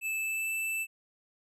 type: tone with pitch glide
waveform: square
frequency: 2626 to 2646 Hz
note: E7 to E7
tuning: -7 to +6 cents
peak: -31 dBFS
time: 0.01-0.87 s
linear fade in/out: 50 ms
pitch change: +13 cents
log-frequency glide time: 0.18-0.52 s
effects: none